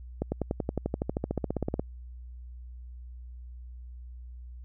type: accelerating click train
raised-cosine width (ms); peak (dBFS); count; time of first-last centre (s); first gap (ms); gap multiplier
2; -15; 22; 0.22-1.795; 100; 0.97
effects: added 61 Hz sine -41 dBFS peak until 4.64 s